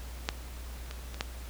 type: clicks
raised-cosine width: 0.2 ms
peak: -10 / -23 / -25 / -12 dBFS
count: 4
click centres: 0.289 / 0.911 / 1.144 / 1.209 s
effects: added 60 Hz sine -40 dBFS peak until 1.49 s + pink hiss -49 dBFS RMS until 1.49 s